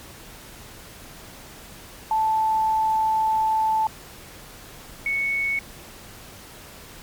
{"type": "tone pair in turn", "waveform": "sine", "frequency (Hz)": [877, 2215], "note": ["A5", "C#7"], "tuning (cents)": [-6, -2], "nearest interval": "octave + major third", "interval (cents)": 1604, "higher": "second", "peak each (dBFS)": [-18, -21], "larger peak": "first", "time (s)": [[2.11, 3.87], [5.06, 5.59]], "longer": "first", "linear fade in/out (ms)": 2, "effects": ["pink hiss -43 dBFS RMS until 7.02 s", "MP3 96 kbps"]}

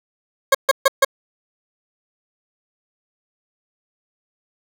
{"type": "tone bursts", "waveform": "20% pulse", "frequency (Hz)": 543, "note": "C#5", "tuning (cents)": -36, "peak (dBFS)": -5, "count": 4, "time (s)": [0.52, 1.048], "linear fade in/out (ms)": 5, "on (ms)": 27, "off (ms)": 140, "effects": []}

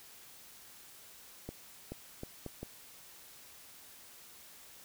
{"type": "accelerating click train", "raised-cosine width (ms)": 2, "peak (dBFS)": -27, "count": 5, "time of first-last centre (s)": [1.49, 2.63], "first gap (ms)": 430, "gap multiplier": 0.73, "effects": ["white hiss -55 dBFS RMS until 4.84 s"]}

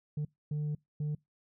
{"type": "tone bursts at uneven times", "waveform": "sine", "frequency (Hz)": 149.6, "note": "D3", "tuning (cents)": 32, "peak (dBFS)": -28, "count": 3, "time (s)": [[0.17, 0.25], [0.51, 0.75], [1, 1.15]], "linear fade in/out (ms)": 5, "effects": ["noise-tail reverb RT60 0.2 s tail -26 dB re dry", "tanh soft clip ceiling -30 dBFS"]}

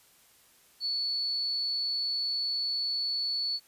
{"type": "tone", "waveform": "sine", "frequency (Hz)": 4435, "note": "C#8", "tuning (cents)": 0, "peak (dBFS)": -28, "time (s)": [0.8, 3.6], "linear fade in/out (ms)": 50, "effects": ["white hiss -61 dBFS RMS until 3.67 s", "resampled to 32000 Hz"]}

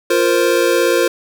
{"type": "chord", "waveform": "square", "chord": "F suspended fourth", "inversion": "none", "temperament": "equal", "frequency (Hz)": [349.2, 466.2, 523.3], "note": ["F4", "Bb4", "C5"], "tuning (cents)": [0, 0, 0], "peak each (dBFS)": -17, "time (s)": [0.1, 1.08], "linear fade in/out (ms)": 5, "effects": []}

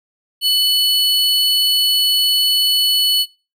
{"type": "tone pair together", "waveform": "square", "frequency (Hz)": [2993, 4383], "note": ["F#7", "C#8"], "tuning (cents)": [19, -20], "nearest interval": "perfect fifth", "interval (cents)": 661, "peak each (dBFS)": [-16, -17], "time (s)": [0.41, 3.26], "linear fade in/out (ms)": 50, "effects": ["noise-tail reverb RT60 0.3 s tail -20 dB re dry"]}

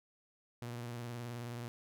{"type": "tone with vibrato", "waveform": "sawtooth", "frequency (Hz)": 119.5, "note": "A#2", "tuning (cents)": 43, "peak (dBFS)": -37, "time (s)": [0.62, 1.68], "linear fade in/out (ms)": 0, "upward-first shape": "triangle", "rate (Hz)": 19, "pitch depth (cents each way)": 51, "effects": []}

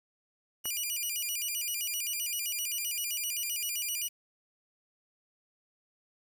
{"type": "tone with vibrato", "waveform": "5% pulse", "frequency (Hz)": 2650, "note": "E7", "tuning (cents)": 9, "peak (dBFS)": -23, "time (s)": [0.64, 4.09], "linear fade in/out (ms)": 20, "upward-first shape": "square", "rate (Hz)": 7.7, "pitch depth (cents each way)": 170}
{"type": "click", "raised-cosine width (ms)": 0.5, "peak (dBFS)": -26, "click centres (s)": 0.656}
{"effects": ["10-bit"]}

